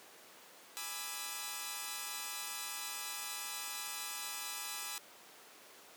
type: chord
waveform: 5% pulse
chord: E dominant seventh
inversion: first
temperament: equal with one note detuned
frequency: 830.6 / 987.8 / 1190.4 / 1318.5 Hz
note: G#5 / B5 / D6 / E6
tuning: 0 / 0 / +23 / 0 cents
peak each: -34 dBFS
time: 0.77-4.98 s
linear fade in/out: 0 ms
effects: pink hiss -56 dBFS RMS until 5.96 s + high-pass 400 Hz 12 dB/octave